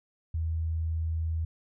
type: tone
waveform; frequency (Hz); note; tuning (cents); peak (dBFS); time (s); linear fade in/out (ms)
sine; 81; E2; -30; -27; 0.34-1.45; 5
effects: none